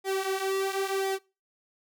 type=tone with flanger; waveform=sawtooth; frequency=386.5 Hz; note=G4; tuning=24 cents flat; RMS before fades=-29 dBFS; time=0.04-1.19 s; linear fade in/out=50 ms; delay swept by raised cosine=0.71 to 6.51 ms; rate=0.96 Hz; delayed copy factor=-0.7; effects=noise-tail reverb RT60 0.3 s tail -23 dB re dry